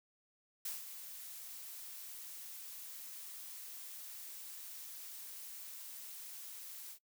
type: noise with ADSR envelope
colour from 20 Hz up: blue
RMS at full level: -40 dBFS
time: 0.65-6.99 s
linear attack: 6 ms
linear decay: 160 ms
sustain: -9 dB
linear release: 78 ms
effects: noise-tail reverb RT60 0.1 s tail -21 dB re dry